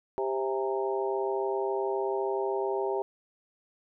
harmonic tone with a mistuned harmonic, 131.9 Hz, C3, 14 cents sharp, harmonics 3 / 4 / 5 / 6 / 7, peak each -29 / -36 / -36 / -37 / -36 dBFS, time 0.18-3.02 s, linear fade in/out 0 ms, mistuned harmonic 6, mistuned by +53 cents, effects none

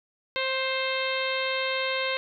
harmonic tone with a mistuned harmonic, 527 Hz, C5, 12 cents sharp, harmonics 1 / 2 / 3 / 4 / 5 / 6 / 7 / 8, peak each -30 / -34 / -35 / -32 / -34 / -37 / -36 / -38 dBFS, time 0.36-2.17 s, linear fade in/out 0 ms, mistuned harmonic 3, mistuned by -17 cents, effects none

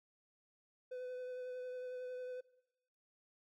triangle tone with vibrato, 503 Hz, B4, 32 cents sharp, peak -40 dBFS, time 0.91-2.41 s, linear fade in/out 10 ms, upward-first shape triangle, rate 11 Hz, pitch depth 18 cents each way, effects noise-tail reverb RT60 0.9 s tail -20 dB re dry

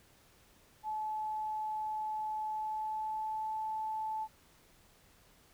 sine tone with pitch glide, 862 to 871.5 Hz, A5 to A5, -36 to -17 cents, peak -34 dBFS, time 0.83-4.28 s, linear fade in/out 50 ms, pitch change +19 cents, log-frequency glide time 2.44-3.56 s, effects pink hiss -64 dBFS RMS until 5.53 s

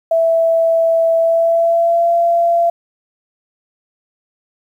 sine tone with pitch glide, 659.3 to 682.2 Hz, E5 to F5, 0 to -41 cents, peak -10 dBFS, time 0.11-2.7 s, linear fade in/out 5 ms, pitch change +59 cents, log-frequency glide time 1.18-2.1 s, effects 8-bit

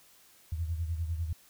sine beating tone pair, 81 / 91 Hz, E2 / F#2, -30 / -28 cents, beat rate 10 Hz, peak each -31 / -38 dBFS, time 0.52-1.33 s, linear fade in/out 5 ms, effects white hiss -60 dBFS RMS until 1.49 s

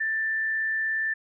sine tone with frequency modulation, 1771 Hz, A6, 11 cents sharp, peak -24 dBFS, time 0-1.14 s, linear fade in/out 10 ms, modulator 99.3 Hz, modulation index 0.23, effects none

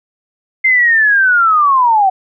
sine linear sweep, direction down, 2100 to 740 Hz, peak -7 dBFS, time 0.64-2.1 s, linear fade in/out 10 ms, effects none

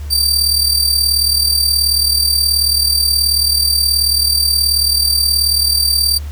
sawtooth tone with amplitude modulation, 4662 Hz, D8, 14 cents flat, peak -6 dBFS, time 0.1-6.19 s, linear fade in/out 20 ms, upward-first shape sine, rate 38.6 Hz, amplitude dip 60%, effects added 73 Hz sine -22 dBFS peak until 6.31 s + pink hiss -41 dBFS RMS until 6.31 s

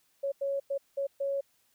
sine tone bursts at uneven times, 554.4 Hz, C#5, in tune, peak -28 dBFS, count 5, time 0.23-0.32 / 0.41-0.6 / 0.7-0.78 / 0.97-1.07 / 1.2-1.41 s, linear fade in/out 10 ms, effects white hiss -70 dBFS RMS until 1.74 s

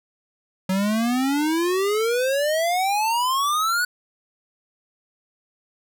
square exponential sweep, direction up, 185 to 1488 Hz, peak -20 dBFS, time 0.69-3.85 s, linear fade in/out 5 ms, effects none

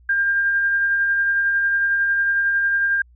sine tone with tremolo, 1600 Hz, G6, 35 cents sharp, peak -15 dBFS, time 0.09-3.02 s, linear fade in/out 5 ms, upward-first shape sine, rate 11 Hz, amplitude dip 25%, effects added 60 Hz sine -48 dBFS peak until 3.15 s

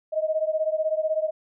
sine beating tone pair, 622.3 / 638.3 Hz, D#5 / D#5, 0 / +44 cents, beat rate 16 Hz, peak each -24 / -26 dBFS, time 0.12-1.31 s, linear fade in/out 20 ms, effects none

